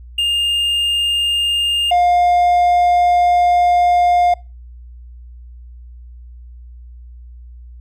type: tone pair in turn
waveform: triangle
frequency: 2818 / 707.4 Hz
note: F7 / F5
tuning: +15 / +22 cents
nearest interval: 2 octaves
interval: 2393 cents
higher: first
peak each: -12 / -8 dBFS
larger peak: second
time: 0.18-1.91 / 1.91-4.34 s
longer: second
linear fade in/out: 5 ms
effects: noise-tail reverb RT60 0.3 s tail -25 dB re dry + added 60 Hz sine -34 dBFS peak until 7.8 s